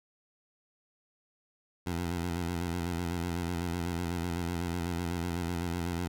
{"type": "tone with vibrato", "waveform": "15% pulse", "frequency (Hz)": 86.4, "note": "F2", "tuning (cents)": -18, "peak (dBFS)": -25, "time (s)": [1.86, 6.08], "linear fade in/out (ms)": 10, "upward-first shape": "square", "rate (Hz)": 8, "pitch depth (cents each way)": 49, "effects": []}